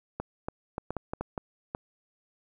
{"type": "clicks", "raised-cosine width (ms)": 1, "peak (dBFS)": -18, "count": 9, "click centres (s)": [0.2, 0.485, 0.781, 0.906, 0.967, 1.135, 1.21, 1.378, 1.749], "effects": ["10-bit"]}